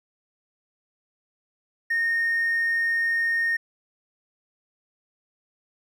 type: tone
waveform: triangle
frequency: 1843 Hz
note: A#6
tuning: 20 cents flat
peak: -18 dBFS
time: 1.9-3.57 s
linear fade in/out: 10 ms
effects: tanh soft clip ceiling -17 dBFS